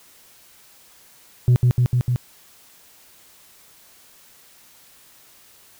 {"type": "tone with echo", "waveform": "sine", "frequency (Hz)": 123.47, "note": "B2", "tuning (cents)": 0, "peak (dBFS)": -8, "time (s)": [1.48, 1.56], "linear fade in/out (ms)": 0, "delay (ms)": 150, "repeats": 4, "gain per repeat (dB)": -2, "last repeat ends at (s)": 2.16, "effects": ["tanh soft clip ceiling -10 dBFS", "white hiss -51 dBFS RMS until 5.79 s"]}